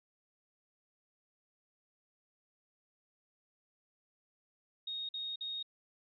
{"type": "tone bursts", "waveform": "sine", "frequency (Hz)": 3729, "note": "A#7", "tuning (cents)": 0, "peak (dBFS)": -37, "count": 3, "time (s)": [4.87, 5.628], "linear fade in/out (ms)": 5, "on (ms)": 220, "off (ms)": 49, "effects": []}